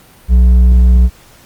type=tone with hard clipping; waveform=sine; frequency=61.2 Hz; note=B1; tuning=15 cents flat; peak=-5 dBFS; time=0.28-1.1 s; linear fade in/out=50 ms; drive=4 dB; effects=pink hiss -43 dBFS RMS until 1.45 s + Opus 48 kbps